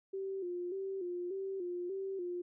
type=tone with vibrato; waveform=sine; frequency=370 Hz; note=F#4; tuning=in tune; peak=-36 dBFS; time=0.13-2.42 s; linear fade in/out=10 ms; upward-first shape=square; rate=1.7 Hz; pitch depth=77 cents each way; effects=none